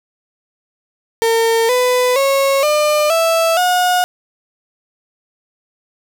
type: tone with pitch steps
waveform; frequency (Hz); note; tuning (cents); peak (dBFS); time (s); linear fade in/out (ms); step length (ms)
35% pulse; 455.4 / 499.5 / 547.9 / 600.9 / 659.1 / 722.9; A#4 / B4 / C#5 / D5 / E5 / F#5; -40 / +20 / -20 / +40 / 0 / -40; -10; 1.22-4.04; 0; 470
effects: none